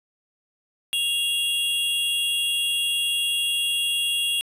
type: tone pair together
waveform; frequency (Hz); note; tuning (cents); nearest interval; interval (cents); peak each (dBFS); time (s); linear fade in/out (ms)
square; 2794 / 3325; F7 / G#7; 0 / +1; minor third; 301; -25; 0.93-4.41; 0
effects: resampled to 32000 Hz + 9-bit